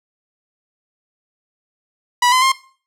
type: tone with pitch steps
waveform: sawtooth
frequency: 978 / 1024 / 1061 Hz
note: B5 / C6 / C6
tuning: -17 / -38 / +24 cents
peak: -8 dBFS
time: 2.22-2.52 s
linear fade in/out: 5 ms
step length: 100 ms
effects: noise-tail reverb RT60 0.4 s tail -18 dB re dry + low-pass 10000 Hz 12 dB/octave